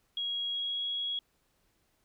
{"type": "tone with pitch glide", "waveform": "sine", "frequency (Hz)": [3300, 3323], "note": ["G#7", "G#7"], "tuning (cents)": [-12, 0], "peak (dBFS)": -31, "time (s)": [0.17, 1.19], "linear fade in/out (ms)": 2, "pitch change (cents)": 12, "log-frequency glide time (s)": [0.52, 0.84], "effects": ["pink hiss -73 dBFS RMS until 2.04 s"]}